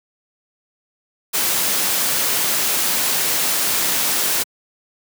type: noise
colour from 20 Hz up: white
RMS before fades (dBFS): -19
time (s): 1.33-4.44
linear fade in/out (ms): 20
effects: high-pass 150 Hz 12 dB/octave